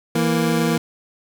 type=tone pair together; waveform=25% pulse; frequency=165.11 / 233.5 Hz; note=E3 / A#3; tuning=+3 / +3 cents; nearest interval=tritone; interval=600 cents; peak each=-16 dBFS; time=0.15-0.78 s; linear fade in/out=5 ms; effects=none